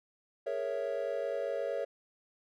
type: chord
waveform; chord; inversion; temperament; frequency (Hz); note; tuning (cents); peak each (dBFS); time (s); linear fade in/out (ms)
triangle; A# half-diminished seventh; third; equal; 415.3 / 466.2 / 554.4 / 659.3; G#4 / A#4 / C#5 / E5; 0 / 0 / 0 / 0; -39 / -36 / -33 / -37; 0.46-1.85; 10
effects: none